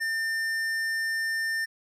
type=tone with tanh clipping; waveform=sine; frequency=1800 Hz; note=A6; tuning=39 cents sharp; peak=-28 dBFS; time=0-1.66 s; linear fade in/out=20 ms; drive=14 dB; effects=none